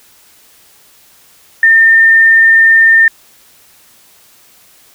sine tone, 1809 Hz, A6, 48 cents sharp, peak -3 dBFS, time 1.63-3.08 s, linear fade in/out 2 ms, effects white hiss -45 dBFS RMS until 4.94 s

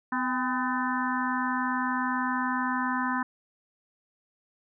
harmonic tone with a mistuned harmonic, 252.9 Hz, B3, 41 cents sharp, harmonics 1 / 3 / 4 / 5 / 6 / 7, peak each -30 / -37 / -30 / -36 / -34 / -35 dBFS, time 0.12-3.23 s, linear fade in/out 5 ms, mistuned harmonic 3, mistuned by +76 cents, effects none

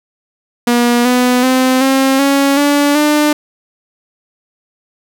sawtooth tone with pitch steps, 240 / 248.9 / 258.1 / 267.7 / 277.6 / 287.9 / 298.6 Hz, B3 / B3 / C4 / C4 / C#4 / D4 / D4, -49 / +14 / -23 / +40 / +3 / -34 / +29 cents, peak -5 dBFS, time 0.67-3.33 s, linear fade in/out 5 ms, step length 380 ms, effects none

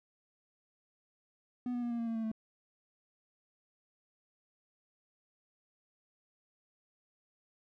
triangle tone with pitch steps, 246.9 / 242.9 / 239 / 235.2 / 231.4 / 227.7 / 224.1 / 220.5 Hz, B3 / B3 / A#3 / A#3 / A#3 / A#3 / A3 / A3, 0 / -29 / +43 / +16 / -13 / -40 / +32 / +4 cents, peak -31 dBFS, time 1.66-2.316 s, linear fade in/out 2 ms, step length 82 ms, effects none

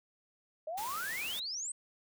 sine exponential sweep, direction up, 601 to 8490 Hz, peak -36 dBFS, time 0.67-1.72 s, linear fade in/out 5 ms
white noise, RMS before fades -43 dBFS, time 0.77-1.4 s, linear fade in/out 10 ms
effects none

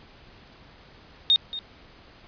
sine tone with echo, 3693 Hz, A#7, 17 cents flat, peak -15 dBFS, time 1.3-1.36 s, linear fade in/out 0 ms, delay 230 ms, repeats 1, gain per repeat -15 dB, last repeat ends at 1.59 s, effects pink hiss -51 dBFS RMS until 2.27 s + resampled to 11025 Hz

